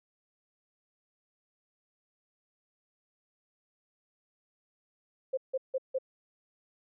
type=tone bursts; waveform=sine; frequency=525 Hz; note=C5; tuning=6 cents sharp; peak=-27 dBFS; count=4; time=5.33-5.986 s; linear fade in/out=10 ms; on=44 ms; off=160 ms; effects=none